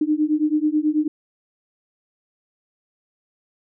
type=beating tone pair; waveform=sine; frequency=300 / 309.2 Hz; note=D4 / D#4; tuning=+37 / -11 cents; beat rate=9.2 Hz; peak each=-20 dBFS; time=0.01-1.08 s; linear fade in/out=5 ms; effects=none